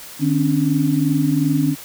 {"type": "tone cluster", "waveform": "sine", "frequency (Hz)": [152.1, 266.1, 288.8], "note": ["D#3", "C4", "D4"], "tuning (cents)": [-39, 29, -29], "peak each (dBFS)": -19, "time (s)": [0.19, 1.76], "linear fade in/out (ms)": 50, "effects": ["white hiss -37 dBFS RMS until 1.84 s"]}